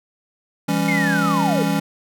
square chord, C# diminished, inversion first, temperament just, 166.31 / 199.57 / 277.2 Hz, E3 / G3 / C#4, +16 / +31 / 0 cents, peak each -23 dBFS, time 0.68-1.8 s, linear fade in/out 10 ms
sine linear sweep, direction down, 2191 to 415.3 Hz, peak -20 dBFS, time 0.88-1.63 s, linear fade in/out 5 ms
effects none

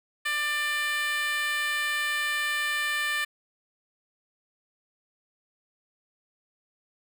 10% pulse tone with high-pass filter, 594 Hz, D5, 20 cents sharp, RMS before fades -28 dBFS, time 0.25-3.25 s, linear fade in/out 10 ms, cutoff 1600 Hz, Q 2.8, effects none

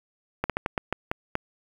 slowing click train, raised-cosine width 0.5 ms, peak -10 dBFS, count 8, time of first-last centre 0.44-1.354 s, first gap 57 ms, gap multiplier 1.27, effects 7-bit

